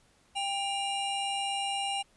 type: tone pair together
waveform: square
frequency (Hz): 793 / 2826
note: G5 / F7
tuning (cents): +20 / +20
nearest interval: octave + minor seventh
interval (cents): 2200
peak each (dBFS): -33 / -34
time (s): 0.35-2.03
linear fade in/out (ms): 20
effects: pink hiss -65 dBFS RMS until 2.16 s + resampled to 24000 Hz

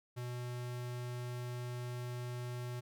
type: tone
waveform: square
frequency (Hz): 122.8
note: B2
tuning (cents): -9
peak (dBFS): -40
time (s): 0.16-2.81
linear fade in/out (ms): 20
effects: none

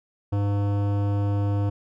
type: tone with hard clipping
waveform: sine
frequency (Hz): 101.2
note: G#2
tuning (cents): -44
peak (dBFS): -23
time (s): 0.32-1.7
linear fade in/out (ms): 10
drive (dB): 16
effects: none

